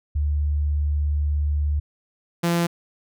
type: tone pair in turn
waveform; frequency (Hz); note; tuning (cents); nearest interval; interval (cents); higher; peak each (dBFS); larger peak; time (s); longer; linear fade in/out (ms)
sine / sawtooth; 73.6 / 170.86; D2 / F3; +4 / -38; octave + minor third; 1458; second; -19 / -15; second; 0.15-1.8 / 2.43-2.67; first; 10
effects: none